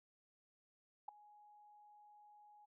sine tone with ADSR envelope, 834 Hz, G#5, 7 cents sharp, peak -39 dBFS, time 1.08-2.66 s, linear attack 7 ms, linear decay 5 ms, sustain -22 dB, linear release 16 ms, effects none

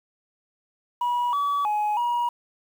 sine tone with pitch steps, 969 / 1142 / 840 / 958 Hz, B5 / D6 / G#5 / A#5, -33 / -49 / +19 / +47 cents, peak -19 dBFS, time 1.01-2.29 s, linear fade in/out 5 ms, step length 320 ms, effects tanh soft clip ceiling -20 dBFS + 8-bit

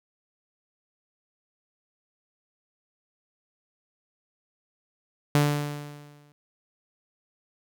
sawtooth tone with exponential decay, 146.3 Hz, D3, 6 cents flat, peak -13 dBFS, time 5.35-6.32 s, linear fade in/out 0 ms, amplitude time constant 210 ms, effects none

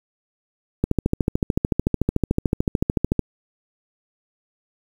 click train, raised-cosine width 3 ms, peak -5 dBFS, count 33, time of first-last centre 0.84-3.193 s, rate 13.6 Hz, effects 7-bit

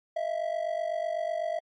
triangle ring-modulated tone, 656 Hz, E5, 9 cents flat, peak -23 dBFS, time 0.16-1.59 s, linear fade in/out 5 ms, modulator 24 Hz, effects MP3 48 kbps

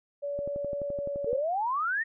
sine tone with pitch glide, 571 to 567.4 Hz, D5 to C#5, -49 to +40 cents, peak -30 dBFS, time 0.22-1.4 s, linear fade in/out 20 ms, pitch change -11 cents, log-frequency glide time 0.84-1.13 s
click train, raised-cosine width 2 ms, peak -26 dBFS, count 12, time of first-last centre 0.39-1.33 s, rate 11.7 Hz
sine exponential sweep, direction up, 440 to 1896 Hz, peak -26 dBFS, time 1.26-2.04 s, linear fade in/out 20 ms
effects none

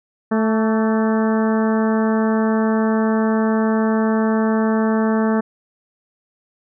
harmonic tone with a mistuned harmonic, 220 Hz, A3, in tune, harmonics 1 / 2 / 3 / 4 / 5 / 6 / 7 / 8, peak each -16 / -22 / -26 / -28 / -30 / -32 / -33 / -34 dBFS, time 0.31-5.41 s, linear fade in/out 10 ms, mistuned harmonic 5, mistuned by +42 cents, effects none

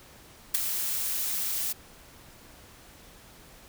blue noise with ADSR envelope, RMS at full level -20 dBFS, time 0.54-1.73 s, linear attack 10 ms, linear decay 7 ms, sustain -10 dB, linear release 12 ms, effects pink hiss -52 dBFS RMS until 3.68 s

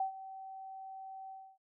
sine tone with ADSR envelope, 768 Hz, G5, 36 cents flat, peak -29 dBFS, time 0-1.58 s, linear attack 4 ms, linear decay 110 ms, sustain -15 dB, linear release 280 ms, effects none

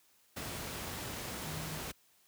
sine tone in noise, 155.56 Hz, D#3, in tune, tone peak -43 dBFS, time 1.44-1.79 s, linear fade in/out 10 ms, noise pink, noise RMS -41 dBFS, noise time 0.36-1.92 s, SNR -5 dB, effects white hiss -68 dBFS RMS until 2.27 s + high-pass 60 Hz 12 dB/octave

